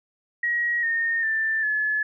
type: tone with pitch steps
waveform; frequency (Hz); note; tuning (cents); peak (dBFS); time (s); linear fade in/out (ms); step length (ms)
sine; 1900 / 1836.3 / 1774.8 / 1715.3; A#6 / A#6 / A6 / A6; +33 / -27 / +14 / -45; -21; 0.43-2.03; 5; 400
effects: none